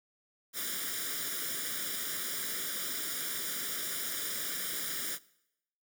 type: noise with comb filter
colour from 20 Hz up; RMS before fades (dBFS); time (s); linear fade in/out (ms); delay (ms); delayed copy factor
white; -36; 0.53-5.19; 50; 0.57; +0.85
effects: noise-tail reverb RT60 0.8 s tail -21 dB re dry + high-pass 200 Hz 12 dB/octave